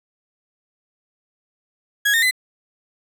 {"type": "tone with pitch steps", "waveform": "35% pulse", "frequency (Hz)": [1661.2, 1832.6, 2022], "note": ["G#6", "A#6", "B6"], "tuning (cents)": [0, -30, 40], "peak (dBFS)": -13, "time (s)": [2.05, 2.311], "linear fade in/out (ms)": 10, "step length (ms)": 87, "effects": []}